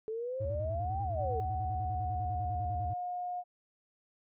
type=exponential two-way sweep; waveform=sine; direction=up then down; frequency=431.2 to 804 to 431.2 Hz; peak=-34 dBFS; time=0.08-1.4 s; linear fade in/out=0 ms; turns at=1.02 s
type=tone with vibrato; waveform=triangle; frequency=89.9 Hz; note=F#2; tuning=49 cents flat; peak=-32 dBFS; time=0.4-2.94 s; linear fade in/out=10 ms; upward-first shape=square; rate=10 Hz; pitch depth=290 cents each way
type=tone with pitch glide; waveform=sine; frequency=747 to 717 Hz; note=F#5 to F5; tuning=+16 to +45 cents; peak=-34 dBFS; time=1.15-3.44 s; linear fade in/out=50 ms; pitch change=-71 cents; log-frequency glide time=1.52-2.72 s
effects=none